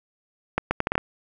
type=accelerating click train; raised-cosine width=0.5 ms; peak=-6 dBFS; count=7; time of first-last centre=0.58-0.98 s; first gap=130 ms; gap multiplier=0.72; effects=none